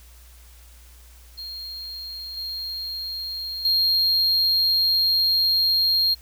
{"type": "tone with level steps", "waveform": "triangle", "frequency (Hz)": 4228, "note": "C8", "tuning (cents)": 17, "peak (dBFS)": [-31, -27, -16], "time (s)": [1.37, 6.15], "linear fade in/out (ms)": 20, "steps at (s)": [2.37, 3.65], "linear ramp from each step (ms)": 2, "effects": ["added 60 Hz sine -46 dBFS peak until 6.21 s", "white hiss -53 dBFS RMS until 6.21 s"]}